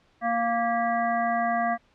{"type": "harmonic tone with a mistuned harmonic", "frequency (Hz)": 233.1, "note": "A#3", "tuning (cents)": 0, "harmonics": [1, 3, 5, 7, 8], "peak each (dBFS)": [-31, -24, -31, -34, -34], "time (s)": [0.21, 1.78], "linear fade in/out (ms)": 50, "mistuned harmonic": 8, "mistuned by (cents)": 78, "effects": ["pink hiss -63 dBFS RMS until 1.94 s", "low-pass 4000 Hz 12 dB/octave"]}